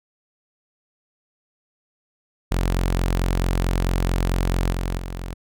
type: tone with level steps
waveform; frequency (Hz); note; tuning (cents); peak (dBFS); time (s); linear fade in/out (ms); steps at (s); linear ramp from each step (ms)
sawtooth; 44.53; F1; +34; -15 / -19 / -25; 2.51-5.34; 10; 4.72 / 4.98; 5
effects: none